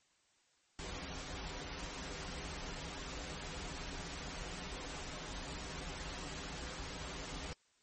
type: noise with comb filter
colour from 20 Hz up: pink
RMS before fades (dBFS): -44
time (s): 0.79-7.53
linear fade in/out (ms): 0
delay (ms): 8.9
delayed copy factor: -0.75
effects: white hiss -73 dBFS RMS until 7.82 s + MP3 32 kbps